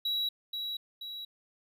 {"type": "tone with echo", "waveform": "triangle", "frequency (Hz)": 3889, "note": "B7", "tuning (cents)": -27, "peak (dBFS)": -27, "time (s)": [0.05, 0.29], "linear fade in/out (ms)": 5, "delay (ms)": 480, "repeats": 2, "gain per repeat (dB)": -5, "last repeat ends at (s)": 1.25, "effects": []}